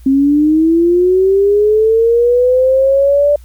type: linear sweep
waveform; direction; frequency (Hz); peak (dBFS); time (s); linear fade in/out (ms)
sine; up; 265.3 to 587.3; -7; 0.06-3.36; 5
effects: added 60 Hz sine -34 dBFS peak until 3.44 s + white hiss -51 dBFS RMS until 3.44 s